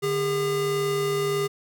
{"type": "tone pair together", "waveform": "square", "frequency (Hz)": [148.6, 404.3], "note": ["D3", "G#4"], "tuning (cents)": [21, -46], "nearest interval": "octave + perfect fourth", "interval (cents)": 1733, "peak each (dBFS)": [-32, -24], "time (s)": [0.02, 1.48], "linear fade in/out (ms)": 20, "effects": []}